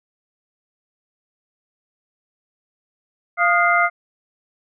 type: tone cluster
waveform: sine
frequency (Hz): 693 / 1235 / 1419 / 2084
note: F5 / D#6 / F6 / C7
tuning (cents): -14 / -13 / +27 / -7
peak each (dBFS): -19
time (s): 3.37-3.9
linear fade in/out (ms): 50
effects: none